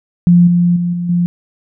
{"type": "tone with level steps", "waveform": "sine", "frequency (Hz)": 174.61, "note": "F3", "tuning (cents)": 0, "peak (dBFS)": [-4, -8, -13, -16, -10], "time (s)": [0.27, 1.26], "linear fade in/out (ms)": 0, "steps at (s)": [0.47, 0.76, 0.93, 1.09], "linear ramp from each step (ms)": 5, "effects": []}